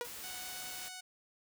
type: tone with exponential decay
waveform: sawtooth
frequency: 481.3 Hz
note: B4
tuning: 45 cents flat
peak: -28 dBFS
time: 0.01-0.11 s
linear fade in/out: 1 ms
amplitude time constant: 21 ms
type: noise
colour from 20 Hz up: white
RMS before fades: -46 dBFS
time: 0.04-0.89 s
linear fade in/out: 10 ms
type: tone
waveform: 5% pulse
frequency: 740 Hz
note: F#5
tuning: in tune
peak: -33 dBFS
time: 0.23-1.01 s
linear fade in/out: 10 ms
effects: none